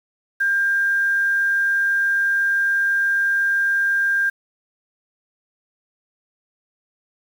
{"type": "tone with quantisation", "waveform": "sine", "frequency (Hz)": 1597, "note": "G6", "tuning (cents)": 32, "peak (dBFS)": -16, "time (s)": [0.4, 4.3], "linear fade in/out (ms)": 10, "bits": 7, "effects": []}